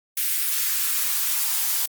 blue noise with high-pass filter sweep, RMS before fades -23 dBFS, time 0.17-1.86 s, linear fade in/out 5 ms, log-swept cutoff 1900 to 730 Hz, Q 1.5, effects Opus 24 kbps

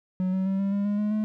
triangle tone with pitch steps, 185 / 188.89 / 192.86 / 196.91 / 201 / 205.3 / 209.6 / 214 Hz, F#3 / F#3 / G3 / G3 / G3 / G#3 / G#3 / A3, 0 / +36 / -28 / +8 / +44 / -20 / +16 / -48 cents, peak -21 dBFS, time 0.2-1.24 s, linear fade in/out 0 ms, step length 130 ms, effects none

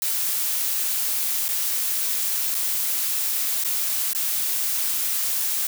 blue noise with dropouts, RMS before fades -24 dBFS, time 0.02-5.67 s, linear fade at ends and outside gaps 1 ms, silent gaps 1.482-1.489 / 2.545-2.55 / 3.638-3.647 / 4.132-4.149 s, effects none

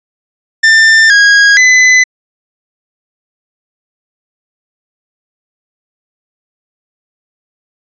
45% pulse tone with pitch steps, 1790 / 1642 / 2014 Hz, A6 / G#6 / B6, +29 / -20 / +33 cents, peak -3 dBFS, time 0.63-2.04 s, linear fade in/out 10 ms, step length 470 ms, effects resampled to 16000 Hz

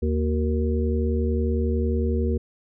harmonic tone with a mistuned harmonic, 77.78 Hz, D#2, in tune, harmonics 1 / 3 / 5 / 6, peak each -22 / -27 / -29 / -30 dBFS, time 0.02-2.38 s, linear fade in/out 10 ms, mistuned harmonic 5, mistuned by -60 cents, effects none

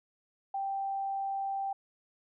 sine tone, 784 Hz, G5, in tune, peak -31 dBFS, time 0.54-1.73 s, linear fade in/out 5 ms, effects none

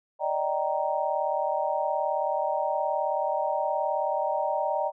sine chord, Eb major seventh, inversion third, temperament just, 583.4 / 622.3 / 777.8 / 933.4 Hz, D5 / Eb5 / G5 / Bb5, -12 / 0 / -14 / +2 cents, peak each -30 dBFS, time 0.19-4.92 s, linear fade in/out 50 ms, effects none

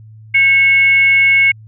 sine tone with frequency modulation, 2197 Hz, C#7, 16 cents flat, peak -7 dBFS, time 0.34-1.52 s, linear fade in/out 10 ms, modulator 604 Hz, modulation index 0.31, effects added 109 Hz sine -35 dBFS peak until 1.67 s

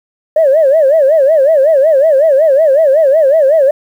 sine tone with vibrato, 587.3 Hz, D5, in tune, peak -4 dBFS, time 0.36-3.71 s, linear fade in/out 5 ms, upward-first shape sine, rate 5.4 Hz, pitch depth 190 cents each way, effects tanh soft clip ceiling -1 dBFS + 7-bit

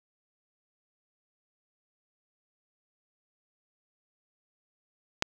click, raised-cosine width 0.2 ms, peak -7 dBFS, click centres 5.224 s, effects 8-bit

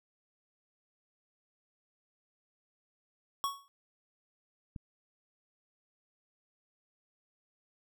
square tone with exponential decay, 1112 Hz, C#6, 5 cents sharp, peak -28 dBFS, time 3.44-3.68 s, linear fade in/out 0 ms, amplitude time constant 51 ms
click, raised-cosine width 5 ms, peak -29 dBFS, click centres 4.762 s
effects none

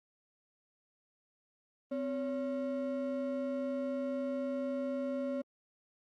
triangle ring-modulated tone, 410 Hz, G#4, 22 cents flat, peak -28 dBFS, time 1.91-5.42 s, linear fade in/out 10 ms, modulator 152 Hz, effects Opus 24 kbps

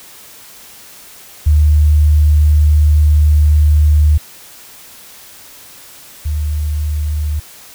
sine tone pair in turn, 75.3 / 75.3 Hz, D2 / D2, +44 / +44 cents, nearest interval unison, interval 0 cents, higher neither, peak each -6 / -14 dBFS, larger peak first, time 1.46-4.18 / 6.25-7.4 s, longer first, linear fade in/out 10 ms, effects white hiss -38 dBFS RMS until 7.74 s

